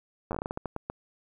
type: slowing click train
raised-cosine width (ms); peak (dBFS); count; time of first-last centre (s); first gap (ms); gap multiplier
1; -18; 13; 0.31-0.9; 9; 1.28
effects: 10-bit